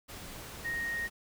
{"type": "tone in noise", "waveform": "sine", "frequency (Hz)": 1864.7, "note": "A#6", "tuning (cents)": 0, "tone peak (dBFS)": -32, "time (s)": [0.64, 1.08], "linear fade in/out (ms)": 20, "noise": "pink", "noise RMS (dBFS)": -45, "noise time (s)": [0.08, 1.1], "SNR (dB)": 10, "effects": []}